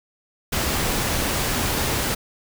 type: noise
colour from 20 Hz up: pink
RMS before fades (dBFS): -23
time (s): 0.52-2.15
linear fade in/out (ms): 10
effects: none